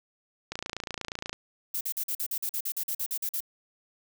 click train, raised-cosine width 0.2 ms, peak -16 dBFS, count 24, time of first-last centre 0.52-1.33 s, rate 28.4 Hz
violet noise bursts, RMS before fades -31 dBFS, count 15, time 1.74-3.405 s, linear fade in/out 5 ms, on 69 ms, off 45 ms
effects none

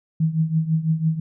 sine tone with tremolo, 160 Hz, D#3, 49 cents sharp, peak -14 dBFS, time 0.2-1.2 s, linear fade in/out 5 ms, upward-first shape triangle, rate 6 Hz, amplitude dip 85%, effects none

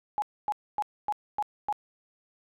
sine tone bursts, 837 Hz, G#5, 13 cents sharp, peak -25 dBFS, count 6, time 0.18-1.726 s, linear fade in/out 0 ms, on 41 ms, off 260 ms, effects none

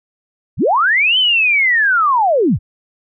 sine linear two-way sweep, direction up then down, 51 to 3105 to 51 Hz, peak -10 dBFS, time 0.57-2.59 s, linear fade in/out 50 ms, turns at 1.18 s, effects none

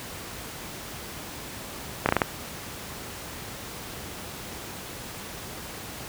slowing click train, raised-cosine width 0.5 ms, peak -4 dBFS, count 5, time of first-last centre 2.06-2.218 s, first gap 29 ms, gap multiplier 1.21, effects pink hiss -38 dBFS RMS until 6.08 s + high-pass 60 Hz 12 dB/octave

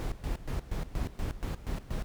brown noise with tremolo, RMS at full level -32 dBFS, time 0-2.04 s, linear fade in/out 0 ms, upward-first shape square, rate 4.2 Hz, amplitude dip 80%, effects none

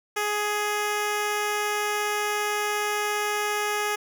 10% pulse tone, 417.3 Hz, G#4, 8 cents sharp, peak -16 dBFS, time 0.16-3.96 s, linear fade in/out 10 ms, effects none

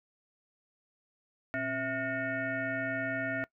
sine tone with frequency modulation, 1046.5 Hz, C6, in tune, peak -30 dBFS, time 1.54-3.44 s, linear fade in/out 0 ms, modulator 389 Hz, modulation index 2.4, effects noise-tail reverb RT60 0.1 s tail -21 dB re dry

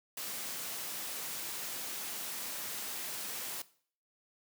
white noise, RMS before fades -40 dBFS, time 0.17-3.62 s, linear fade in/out 5 ms, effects noise-tail reverb RT60 0.5 s tail -18 dB re dry + high-pass 150 Hz 12 dB/octave

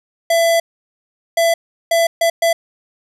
square tone bursts at uneven times, 669 Hz, E5, 25 cents sharp, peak -12 dBFS, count 5, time 0.3-0.6 / 1.37-1.54 / 1.91-2.07 / 2.21-2.3 / 2.42-2.53 s, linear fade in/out 5 ms, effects resampled to 32000 Hz + 7-bit

